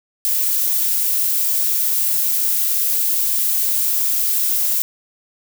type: noise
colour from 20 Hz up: violet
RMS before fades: -18 dBFS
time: 0.25-4.82 s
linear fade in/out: 0 ms
effects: none